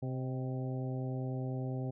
harmonic tone with a mistuned harmonic, 130 Hz, C3, 11 cents flat, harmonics 1 / 2 / 3 / 4 / 5 / 6, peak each -35 / -41 / -45 / -47 / -49 / -51 dBFS, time 0.02-1.91 s, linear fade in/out 10 ms, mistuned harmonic 5, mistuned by -43 cents, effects none

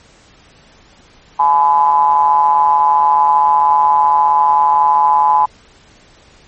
triangle ring-modulated tone, 77.7 Hz, D#2, 2 cents flat, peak -3 dBFS, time 1.39-5.46 s, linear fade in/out 10 ms, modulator 928 Hz, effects pink hiss -46 dBFS RMS until 6.47 s + MP3 32 kbps

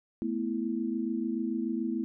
sine chord, A suspended second, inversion none, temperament equal, 220 / 246.9 / 329.6 Hz, A3 / B3 / E4, 0 / 0 / 0 cents, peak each -33 dBFS, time 0.22-2.04 s, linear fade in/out 0 ms, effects none

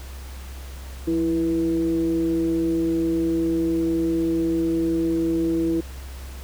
sine tone with frequency modulation, 329.6 Hz, E4, in tune, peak -19 dBFS, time 1.07-5.81 s, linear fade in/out 10 ms, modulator 157 Hz, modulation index 0.46, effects added 66 Hz sine -34 dBFS peak until 6.43 s + pink hiss -44 dBFS RMS until 6.43 s

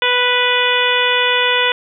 harmonic tone, 493.5 Hz, B4, 1 cent flat, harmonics 1 / 2 / 3 / 4 / 5 / 6 / 7, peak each -20 / -20 / -20 / -20 / -20 / -20 / -20 dBFS, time 0.02-1.72 s, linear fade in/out 2 ms, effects none

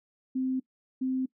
sine tone pair in turn, 259.8 / 259.8 Hz, C4 / C4, -12 / -12 cents, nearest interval unison, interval 0 cents, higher neither, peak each -26 dBFS, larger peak neither, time 0.35-0.6 / 1.01-1.26 s, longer neither, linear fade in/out 10 ms, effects noise-tail reverb RT60 0.1 s tail -21 dB re dry

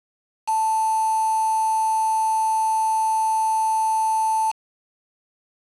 sine tone with quantisation, 880 Hz, A5, in tune, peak -18 dBFS, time 0.47-4.52 s, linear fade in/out 20 ms, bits 5, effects resampled to 24000 Hz

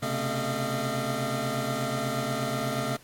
25% pulse tone cluster, 127.4 / 135.7 / 221.6 / 613 / 685 Hz, C3 / C#3 / A3 / D#5 / F5, -46 / -36 / +13 / -26 / -34 cents, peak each -30 dBFS, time 0.02-2.97 s, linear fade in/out 10 ms, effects pink hiss -54 dBFS RMS until 3.03 s + MP3 64 kbps

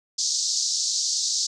white band-pass noise, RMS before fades -25 dBFS, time 0.18-1.47 s, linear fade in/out 10 ms, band 4200 to 6900 Hz, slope 48 dB/octave, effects resampled to 22050 Hz

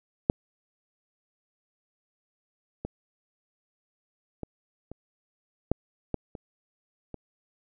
clicks, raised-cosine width 2 ms, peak -6 / -19 / -21 / -26 / -9 / -14 / -25 / -24 dBFS, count 8, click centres 0.299 / 2.85 / 4.433 / 4.916 / 5.716 / 6.143 / 6.352 / 7.143 s, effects none

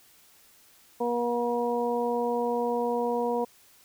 harmonic tone, 239.4 Hz, A#3, 46 cents sharp, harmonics 1 / 2 / 3 / 4, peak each -32 / -27 / -33 / -32 dBFS, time 1-3.45 s, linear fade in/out 10 ms, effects white hiss -58 dBFS RMS until 3.84 s

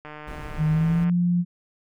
click train, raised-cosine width 0.5 ms, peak -24 dBFS, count 159, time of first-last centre 0.05-1.096 s, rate 151 Hz
brown noise, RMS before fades -36 dBFS, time 0.27-1.05 s, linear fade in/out 10 ms
sine tone with pitch glide, 155.56 to 175.62 Hz, D#3 to F3, 0 to +10 cents, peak -18 dBFS, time 0.57-1.45 s, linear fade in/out 50 ms, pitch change +210 cents, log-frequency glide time 0.69-1.1 s
effects none

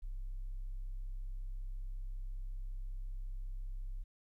sine tone, 32.7 Hz, C1, in tune, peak -36 dBFS, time 0.02-4.04 s, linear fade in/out 20 ms, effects tanh soft clip ceiling -37 dBFS + 13-bit

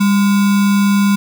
sine tone with sample-and-hold, 200 Hz, G3, 35 cents sharp, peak -9 dBFS, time 0-1.16 s, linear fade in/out 10 ms, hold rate 1225 Hz, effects none

